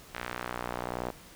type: tone with band-pass filter sweep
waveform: sawtooth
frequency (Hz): 60.8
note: B1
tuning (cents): -26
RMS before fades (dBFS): -37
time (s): 0.14-1.11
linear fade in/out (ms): 10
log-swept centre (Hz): 1900 to 660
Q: 1.1
effects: pink hiss -52 dBFS RMS until 1.35 s